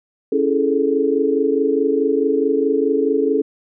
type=chord; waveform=sine; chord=A major seventh; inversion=first; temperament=equal; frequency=277.2 / 329.6 / 415.3 / 440 Hz; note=C#4 / E4 / G#4 / A4; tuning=0 / 0 / 0 / 0 cents; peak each=-20 / -24 / -20 / -18 dBFS; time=0.32-3.42 s; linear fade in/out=5 ms; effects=none